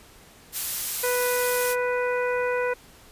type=noise; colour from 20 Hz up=blue; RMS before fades=-27 dBFS; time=0.52-1.76 s; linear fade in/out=50 ms
type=harmonic tone; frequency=493.9 Hz; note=B4; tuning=in tune; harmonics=1 / 2 / 3 / 4 / 5; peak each=-24 / -31 / -31 / -35 / -36 dBFS; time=1.03-2.74 s; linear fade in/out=10 ms
effects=pink hiss -51 dBFS RMS until 3.11 s + resampled to 32000 Hz